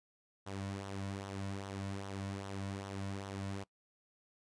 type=tone with flanger; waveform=sawtooth; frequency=98.1 Hz; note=G2; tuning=2 cents sharp; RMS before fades=-42 dBFS; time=0.46-3.64 s; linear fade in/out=10 ms; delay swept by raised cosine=0.41 to 2.51 ms; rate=2.5 Hz; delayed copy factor=-0.55; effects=noise-tail reverb RT60 0.1 s tail -22 dB re dry + resampled to 22050 Hz